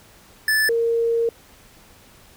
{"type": "tone pair in turn", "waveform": ["square", "sine"], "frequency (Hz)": [1747, 462.7], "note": ["A6", "A#4"], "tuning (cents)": [-13, -13], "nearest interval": "octave + major seventh", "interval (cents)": 2300, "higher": "first", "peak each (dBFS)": -17, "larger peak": "neither", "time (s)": [[0.48, 0.69], [0.69, 1.29]], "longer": "second", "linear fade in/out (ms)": 2, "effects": ["pink hiss -50 dBFS RMS until 2.36 s"]}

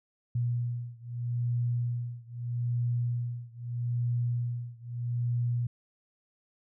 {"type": "beating tone pair", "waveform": "sine", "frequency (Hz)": [120, 120.79], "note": ["B2", "B2"], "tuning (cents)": [-49, -38], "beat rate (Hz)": 0.79, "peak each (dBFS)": [-31, -32], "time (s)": [0.35, 5.67], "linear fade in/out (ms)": 5, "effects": []}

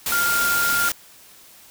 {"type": "tone in noise", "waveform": "sine", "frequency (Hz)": 1400, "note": "F6", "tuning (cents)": 4, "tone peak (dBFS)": -19, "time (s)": [0.12, 0.89], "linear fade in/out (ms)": 2, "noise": "white", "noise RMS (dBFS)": -24, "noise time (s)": [0.06, 0.92], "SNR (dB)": 2, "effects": ["white hiss -48 dBFS RMS until 1.7 s"]}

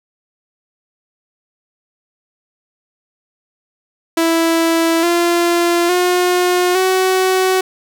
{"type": "tone with pitch steps", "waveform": "sawtooth", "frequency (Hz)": [330.1, 344.3, 359.1, 374.6], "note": ["E4", "F4", "F4", "F#4"], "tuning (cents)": [2, -25, 48, 21], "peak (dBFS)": -8, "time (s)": [4.17, 7.61], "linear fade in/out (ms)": 5, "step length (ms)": 860, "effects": []}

